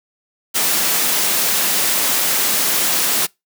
white high-pass noise, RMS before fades -17 dBFS, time 0.54-3.27 s, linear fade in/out 20 ms, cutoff 150 Hz, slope 24 dB/octave, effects noise-tail reverb RT60 0.2 s tail -25 dB re dry

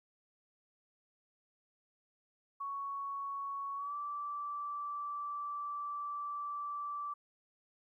sine tone with pitch glide, 1113 to 1164.3 Hz, C#6 to D6, +7 to -15 cents, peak -37 dBFS, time 2.6-7.14 s, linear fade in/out 10 ms, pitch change +78 cents, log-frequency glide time 3.76-3.94 s, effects 13-bit

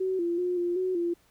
sine tone with pitch steps, 376.1 / 343 / 358.7 / 349.6 / 370.7 / 343.8 Hz, F#4 / F4 / F4 / F4 / F#4 / F4, +28 / -31 / +46 / +2 / +3 / -27 cents, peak -25 dBFS, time 0-1.14 s, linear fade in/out 10 ms, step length 190 ms, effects pink hiss -64 dBFS RMS until 1.3 s

